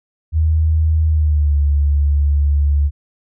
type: tone with pitch glide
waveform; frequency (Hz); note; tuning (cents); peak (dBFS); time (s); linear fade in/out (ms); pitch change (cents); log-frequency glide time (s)
sine; 79 to 72.03; D#2 to D2; +27 to -33; -11; 0.32-2.91; 50; -160; 1.06-1.57
effects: none